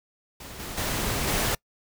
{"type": "noise with level steps", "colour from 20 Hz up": "pink", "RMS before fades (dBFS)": [-41, -36, -28, -25], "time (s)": [0.4, 1.55], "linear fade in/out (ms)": 5, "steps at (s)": [0.59, 0.77, 1.27], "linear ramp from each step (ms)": 10, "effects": ["noise-tail reverb RT60 0.1 s tail -26 dB re dry"]}